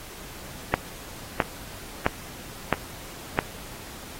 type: click train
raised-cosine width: 0.5 ms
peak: -4 dBFS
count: 5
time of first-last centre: 0.74-3.389 s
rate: 1.51 Hz
effects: pink hiss -42 dBFS RMS until 4.19 s + AAC 48 kbps